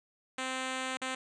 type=tone with dropouts; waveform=5% pulse; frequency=260 Hz; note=C4; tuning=11 cents flat; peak=-22 dBFS; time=0.38-1.15 s; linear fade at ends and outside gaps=5 ms; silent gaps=0.972-1.016 s; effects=resampled to 22050 Hz